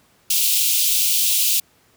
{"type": "high-pass noise", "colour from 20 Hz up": "white", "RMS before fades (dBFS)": -18, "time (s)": [0.3, 1.6], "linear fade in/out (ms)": 5, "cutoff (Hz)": 2600, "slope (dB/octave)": 48, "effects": ["pink hiss -57 dBFS RMS until 1.96 s", "high-pass 80 Hz 12 dB/octave"]}